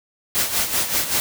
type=noise with tremolo; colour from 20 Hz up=white; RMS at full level=-19 dBFS; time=0.35-1.2 s; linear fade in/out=0 ms; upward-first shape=sine; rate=5.2 Hz; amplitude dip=65%; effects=none